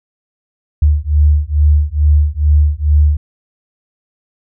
sine beating tone pair, 73.42 / 75.72 Hz, D2 / D#2, 0 / -47 cents, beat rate 2.3 Hz, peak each -11 dBFS, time 0.82-3.17 s, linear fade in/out 5 ms, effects none

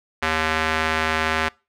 square tone with band-pass filter, 79.3 Hz, D#2, 33 cents sharp, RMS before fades -22 dBFS, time 0.22-1.49 s, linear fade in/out 10 ms, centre 1800 Hz, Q 1.2, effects noise-tail reverb RT60 0.3 s tail -25 dB re dry

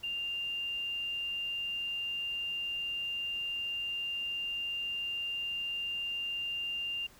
sine tone, 2794 Hz, F7, in tune, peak -33 dBFS, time 0.03-7.07 s, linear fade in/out 10 ms, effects pink hiss -58 dBFS RMS until 7.19 s

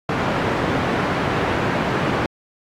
pink band-pass noise, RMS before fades -21 dBFS, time 0.09-2.26 s, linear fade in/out 2 ms, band 130 to 1800 Hz, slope 12 dB/octave, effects AAC 64 kbps

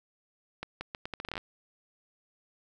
accelerating click train, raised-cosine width 0.3 ms, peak -20 dBFS, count 13, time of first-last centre 0.63-1.379 s, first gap 180 ms, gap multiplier 0.77, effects none

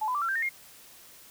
sine tone with pitch steps, 865 / 1005.2 / 1168.1 / 1357.3 / 1577.3 / 1832.9 / 2130 Hz, A5 / B5 / D6 / F6 / G6 / A#6 / C7, -30 / +30 / -10 / -50 / +10 / -30 / +30 cents, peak -26 dBFS, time 0.01-0.493 s, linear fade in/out 10 ms, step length 69 ms, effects white hiss -52 dBFS RMS until 1.3 s

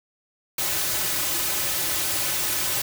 white noise with comb filter, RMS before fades -25 dBFS, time 0.58-2.82 s, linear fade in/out 5 ms, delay 4.3 ms, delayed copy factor -0.8, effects none

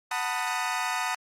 25% pulse chord, B dominant seventh, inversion second, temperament equal with one note detuned, 740 / 892.8 / 987.8 / 1244.5 Hz, F#5 / A5 / B5 / D#6, 0 / +25 / 0 / 0 cents, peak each -29 dBFS, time 0.11-1.15 s, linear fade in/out 5 ms, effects low-pass 11000 Hz 12 dB/octave + Opus 48 kbps

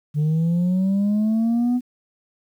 sine linear sweep, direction up, 146.83 to 250.5 Hz, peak -14 dBFS, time 0.14-1.81 s, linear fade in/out 50 ms, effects tanh soft clip ceiling -16 dBFS + 9-bit

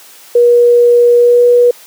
sine tone with pitch glide, 480 to 485 Hz, B4 to B4, -49 to -31 cents, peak -3 dBFS, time 0.35-1.71 s, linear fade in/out 5 ms, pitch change +18 cents, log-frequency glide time 1.17-1.44 s, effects white hiss -38 dBFS RMS until 1.86 s + high-pass 300 Hz 12 dB/octave

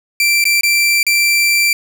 sawtooth tone with dropouts, 2349 Hz, D7, in tune, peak -7 dBFS, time 0.2-1.73 s, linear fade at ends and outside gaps 2 ms, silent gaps 0.441-0.453 / 0.61-0.633 / 1.03-1.066 s, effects none

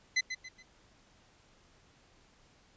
sawtooth tone with echo, 2029 Hz, B6, 46 cents sharp, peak -22 dBFS, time 0.16-0.21 s, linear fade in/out 10 ms, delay 140 ms, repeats 3, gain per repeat -9 dB, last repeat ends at 0.63 s, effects pink hiss -64 dBFS RMS until 2.76 s + resampled to 16000 Hz

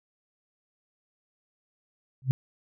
sine tone with exponential growth, 130.7 Hz, C3, 1 cent flat, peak -14 dBFS, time 2.22-2.31 s, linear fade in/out 0 ms, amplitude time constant 19 ms, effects none

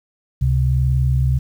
sine tone pair together, 69 / 130.25 Hz, C#2 / C3, -7 / -7 cents, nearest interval major seventh, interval 1100 cents, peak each -17 / -16 dBFS, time 0.41-1.39 s, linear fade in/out 10 ms, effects 8-bit

